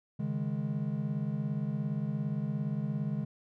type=chord; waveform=triangle; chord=C# suspended second; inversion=none; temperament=just; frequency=138.59 / 155.92 / 207.9 Hz; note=C#3 / D#3 / G#3; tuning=0 / +4 / +2 cents; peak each=-33 dBFS; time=0.19-3.25 s; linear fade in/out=10 ms; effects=none